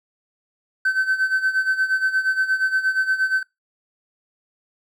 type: tone with tremolo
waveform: triangle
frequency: 1534 Hz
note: G6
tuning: 38 cents flat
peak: -12 dBFS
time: 0.85-3.43 s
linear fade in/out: 5 ms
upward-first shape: sine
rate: 8.5 Hz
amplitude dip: 80%
effects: noise-tail reverb RT60 0.2 s tail -23 dB re dry + tanh soft clip ceiling -11 dBFS